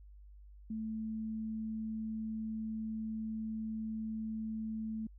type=tone; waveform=sine; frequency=220 Hz; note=A3; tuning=in tune; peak=-36 dBFS; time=0.7-5.07 s; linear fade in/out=5 ms; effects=added 50 Hz sine -52 dBFS peak until 5.18 s